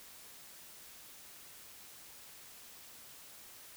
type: silence
effects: white hiss -54 dBFS RMS until 3.76 s